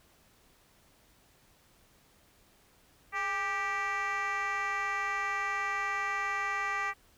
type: tone with frequency modulation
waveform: sine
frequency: 1568 Hz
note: G6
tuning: in tune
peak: -27 dBFS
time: 3.12-6.94 s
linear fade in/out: 50 ms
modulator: 383 Hz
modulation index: 1.9
effects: tanh soft clip ceiling -29 dBFS + pink hiss -64 dBFS RMS until 7.17 s